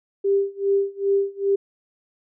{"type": "tone with tremolo", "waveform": "sine", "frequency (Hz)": 396.2, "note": "G4", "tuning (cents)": 18, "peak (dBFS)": -15, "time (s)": [0.24, 1.56], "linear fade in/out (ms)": 10, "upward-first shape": "sine", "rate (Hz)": 2.5, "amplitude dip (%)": 95, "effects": []}